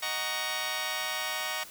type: chord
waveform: 10% pulse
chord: D# minor seventh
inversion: none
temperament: just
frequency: 622.3 / 746.7 / 933.4 / 1120.1 Hz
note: D#5 / F#5 / A#5 / C#6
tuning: 0 / +16 / +2 / +18 cents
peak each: -29 dBFS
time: 0.02-1.64 s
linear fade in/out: 10 ms
effects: white hiss -48 dBFS RMS until 1.7 s